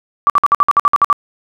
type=tone bursts; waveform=sine; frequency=1157 Hz; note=D6; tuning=26 cents flat; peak=-6 dBFS; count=11; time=0.27-1.128 s; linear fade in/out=0 ms; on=28 ms; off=55 ms; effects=none